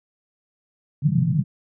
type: band-pass noise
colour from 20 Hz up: pink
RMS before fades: -20 dBFS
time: 1.02-1.44 s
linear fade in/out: 10 ms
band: 130 to 170 Hz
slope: 48 dB/octave
effects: none